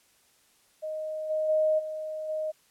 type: tone with level steps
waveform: sine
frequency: 622.3 Hz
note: D#5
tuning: in tune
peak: -31 / -25 / -21 / -32 / -28 dBFS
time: 0.82-2.52 s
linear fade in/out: 20 ms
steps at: 1.29 / 1.48 / 1.78 / 2.28 s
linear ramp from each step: 20 ms
effects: white hiss -64 dBFS RMS until 2.7 s + low-pass 12000 Hz 12 dB/octave

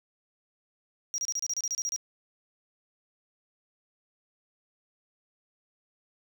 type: tone bursts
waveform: triangle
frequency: 5710 Hz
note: F8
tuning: 37 cents sharp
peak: -27 dBFS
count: 12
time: 1.14-1.962 s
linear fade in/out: 0 ms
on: 41 ms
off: 30 ms
effects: none

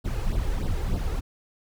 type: noise with flanger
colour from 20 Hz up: brown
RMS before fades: -26 dBFS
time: 0.04-1.21 s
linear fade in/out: 20 ms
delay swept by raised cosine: 0.22 to 2.42 ms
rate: 3.3 Hz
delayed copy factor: +0.8
effects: none

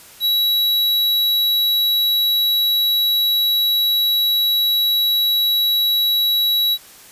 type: tone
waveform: square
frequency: 3900 Hz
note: B7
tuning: 23 cents flat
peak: -15 dBFS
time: 0.2-6.78 s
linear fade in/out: 50 ms
effects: white hiss -43 dBFS RMS until 7.11 s + resampled to 32000 Hz

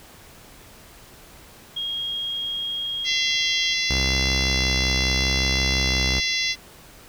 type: tone with pitch glide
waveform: sine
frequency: 3263 to 3242 Hz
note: G#7 to G#7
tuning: -31 to -42 cents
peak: -25 dBFS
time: 1.76-3.74 s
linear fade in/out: 10 ms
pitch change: -11 cents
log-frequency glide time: 3.35-3.48 s
type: harmonic tone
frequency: 682 Hz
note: F5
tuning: 41 cents flat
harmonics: 3 / 4 / 5 / 6 / 7 / 8 / 9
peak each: -26 / -31 / -28 / -29 / -30 / -31 / -32 dBFS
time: 3.04-6.56 s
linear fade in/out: 50 ms
type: tone with vibrato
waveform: sawtooth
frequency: 65.41 Hz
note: C2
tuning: in tune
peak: -19 dBFS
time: 3.9-6.2 s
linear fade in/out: 5 ms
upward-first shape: square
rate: 0.77 Hz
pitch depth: 14 cents each way
effects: pink hiss -47 dBFS RMS until 7.08 s

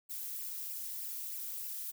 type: noise with flanger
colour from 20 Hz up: violet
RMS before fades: -41 dBFS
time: 0.09-1.92 s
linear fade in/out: 20 ms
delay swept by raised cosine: 0.38 to 2.98 ms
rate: 3.2 Hz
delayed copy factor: +0.65
effects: none

